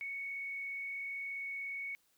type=tone with frequency modulation; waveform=sine; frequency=2221 Hz; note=C#7; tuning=3 cents sharp; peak=-38 dBFS; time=0.01-1.95 s; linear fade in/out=0 ms; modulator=39.1 Hz; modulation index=0.49; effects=white hiss -73 dBFS RMS until 2.17 s